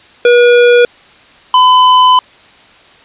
square tone pair in turn, 482.9 / 1008.9 Hz, B4 / B5, -39 / +37 cents, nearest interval octave + minor second, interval 1276 cents, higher second, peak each -4 dBFS, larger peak neither, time 0.25-0.85 / 1.54-2.19 s, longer second, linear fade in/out 2 ms, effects white hiss -41 dBFS RMS until 3.04 s + resampled to 8000 Hz

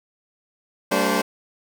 15% pulse tone cluster, 193.2 / 224.6 / 288.5 / 520 Hz, G3 / A3 / D4 / C5, -25 / +36 / -31 / -11 cents, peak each -18 dBFS, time 0.91-1.22 s, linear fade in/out 10 ms, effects none

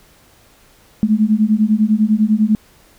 sine beating tone pair, 209.8 / 219.8 Hz, G#3 / A3, +18 / -2 cents, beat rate 10 Hz, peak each -14 dBFS, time 1.03-2.55 s, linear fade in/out 0 ms, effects pink hiss -50 dBFS RMS until 2.98 s

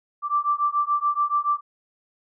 sine beating tone pair, 1169 / 1176 Hz, D6 / D6, -8 / +2 cents, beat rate 7 Hz, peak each -23 dBFS, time 0.22-1.61 s, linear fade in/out 50 ms, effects none

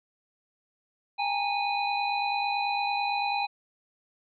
sine tone cluster, 809 / 858 / 930 / 2480 / 4016 Hz, G#5 / A5 / A#5 / D#7 / B7, -46 / -44 / -4 / -6 / +28 cents, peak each -28 / -36 / -36 / -32 / -36 dBFS, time 1.18-3.47 s, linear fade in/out 20 ms, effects none

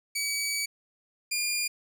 15% pulse tone pair in turn, 2277 / 2412 Hz, C#7 / D7, +46 / +46 cents, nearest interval minor second, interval 100 cents, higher second, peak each -21 / -20 dBFS, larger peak second, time 0.15-0.66 / 1.31-1.68 s, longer first, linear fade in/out 10 ms, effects none

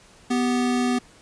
square tone pair together, 246.9 / 391.9 Hz, B3 / G4, 0 / 0 cents, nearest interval minor sixth, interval 800 cents, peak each -21 / -30 dBFS, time 0.3-0.99 s, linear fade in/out 10 ms, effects pink hiss -52 dBFS RMS until 1.21 s + resampled to 22050 Hz

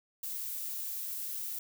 violet noise, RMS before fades -38 dBFS, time 0.23-1.59 s, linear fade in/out 5 ms, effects none

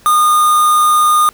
triangle tone with quantisation, 1222 Hz, D#6, 32 cents flat, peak -6 dBFS, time 0.06-1.29 s, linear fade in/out 0 ms, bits 3, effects pink hiss -45 dBFS RMS until 1.33 s

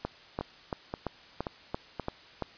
two click trains, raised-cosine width 1 ms, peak -19 / -17 dBFS, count 4 / 8, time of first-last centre 0.41-1.997 / 0.05-2.423 s, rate 1.89 / 2.95 Hz, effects white hiss -53 dBFS RMS until 2.57 s + resampled to 11025 Hz

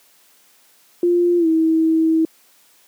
sine tone with pitch glide, 349.2 to 322.1 Hz, F4 to E4, 0 to -40 cents, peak -12 dBFS, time 1.03-2.25 s, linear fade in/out 2 ms, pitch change -140 cents, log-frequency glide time 1.38-1.47 s, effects white hiss -54 dBFS RMS until 2.87 s + high-pass 200 Hz 12 dB/octave

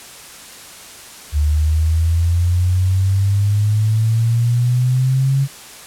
sine exponential sweep, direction up, 73.42 to 138.59 Hz, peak -12 dBFS, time 1.32-5.48 s, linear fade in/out 50 ms, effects white hiss -37 dBFS RMS until 5.86 s + low-pass 11000 Hz 12 dB/octave

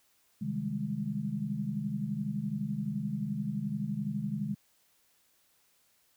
sine chord, Ab major seventh, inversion first, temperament equal with one note detuned, 132.87 / 155.56 / 196 / 207.7 Hz, C3 / Eb3 / G3 / Ab3, +27 / 0 / 0 / 0 cents, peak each -39 / -37 / -39 / -34 dBFS, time 0.41-4.55 s, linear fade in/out 10 ms, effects white hiss -69 dBFS RMS until 6.16 s

